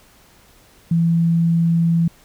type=tone; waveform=sine; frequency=167.3 Hz; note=E3; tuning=26 cents sharp; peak=-13 dBFS; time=0.91-2.08 s; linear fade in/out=5 ms; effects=pink hiss -51 dBFS RMS until 2.24 s